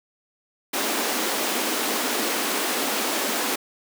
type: high-pass noise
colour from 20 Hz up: pink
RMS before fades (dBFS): -25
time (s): 0.73-3.56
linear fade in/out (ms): 10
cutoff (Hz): 230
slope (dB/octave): 48
effects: none